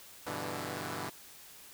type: chord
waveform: 5% pulse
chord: E minor seventh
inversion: first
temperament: equal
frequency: 98 / 123.47 / 146.83 / 164.81 Hz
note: G2 / B2 / D3 / E3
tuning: 0 / 0 / 0 / 0 cents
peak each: -31 dBFS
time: 0.26-1.1 s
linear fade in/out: 10 ms
effects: white hiss -53 dBFS RMS until 1.73 s